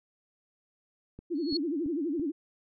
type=click train; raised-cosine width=3 ms; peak=-31 dBFS; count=4; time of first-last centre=1.19-2.197 s; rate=2.98 Hz
type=tone with vibrato; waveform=sine; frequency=310.9 Hz; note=D#4; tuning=1 cent flat; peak=-28 dBFS; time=1.3-2.32 s; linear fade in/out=20 ms; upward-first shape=sine; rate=12 Hz; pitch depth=220 cents each way
type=tone with exponential growth; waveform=sine; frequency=4346 Hz; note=C#8; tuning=35 cents flat; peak=-26 dBFS; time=1.35-1.57 s; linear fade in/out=5 ms; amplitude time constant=47 ms
effects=none